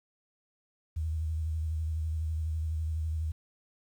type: tone with vibrato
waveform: sine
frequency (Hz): 79.3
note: D#2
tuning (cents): +33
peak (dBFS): -29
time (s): 0.96-3.32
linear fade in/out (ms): 10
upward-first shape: square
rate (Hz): 12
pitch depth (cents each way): 34
effects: 10-bit